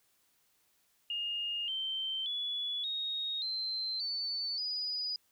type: tone with pitch steps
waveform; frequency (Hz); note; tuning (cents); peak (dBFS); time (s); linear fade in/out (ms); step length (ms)
sine; 2838 / 3113 / 3414 / 3745 / 4107 / 4505 / 4941; F7 / G7 / G#7 / A#7 / C8 / C#8 / D#8; +27 / -13 / +47 / +7 / -33 / +27 / -13; -33; 1.1-5.16; 2; 580
effects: white hiss -72 dBFS RMS until 5.31 s